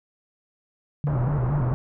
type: tone with vibrato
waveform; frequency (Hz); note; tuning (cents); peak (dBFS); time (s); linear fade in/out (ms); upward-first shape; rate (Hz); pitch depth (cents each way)
sine; 134.7; C#3; -49; -21; 1.04-1.74; 0; square; 4.4; 140
type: low-pass noise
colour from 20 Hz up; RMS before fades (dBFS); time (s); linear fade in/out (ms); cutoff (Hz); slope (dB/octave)
pink; -30; 1.07-1.74; 0; 1200; 24
effects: none